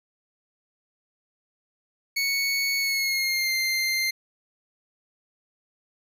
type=tone with pitch glide; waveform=25% pulse; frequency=2217 to 2093 Hz; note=C#7 to C7; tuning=0 to 0 cents; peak=-19 dBFS; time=2.16-4.11 s; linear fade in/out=10 ms; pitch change=-100 cents; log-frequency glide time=2.78-3.54 s; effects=none